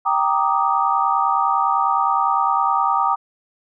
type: chord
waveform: sine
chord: Eb major seventh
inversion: first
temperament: equal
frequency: 784 / 932.3 / 1174.7 / 1244.5 Hz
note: G5 / Bb5 / D6 / Eb6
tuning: 0 / 0 / 0 / 0 cents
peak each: -21 dBFS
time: 0.05-3.16 s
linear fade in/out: 20 ms
effects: none